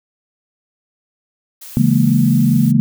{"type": "noise", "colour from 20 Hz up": "blue", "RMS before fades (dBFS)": -34, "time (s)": [1.61, 2.72], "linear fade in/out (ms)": 10}
{"type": "chord", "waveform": "sine", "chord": "A# half-diminished seventh", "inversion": "first", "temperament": "equal", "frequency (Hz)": [138.59, 164.81, 207.7, 233.1], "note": ["C#3", "E3", "G#3", "A#3"], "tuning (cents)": [0, 0, 0, 0], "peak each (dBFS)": [-15, -17, -16, -14], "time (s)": [1.77, 2.8], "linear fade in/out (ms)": 0}
{"effects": []}